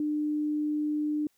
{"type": "tone", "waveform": "sine", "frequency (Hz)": 300, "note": "D4", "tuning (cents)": 37, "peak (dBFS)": -26, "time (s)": [0, 1.27], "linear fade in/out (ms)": 2, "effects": ["white hiss -71 dBFS RMS until 1.37 s"]}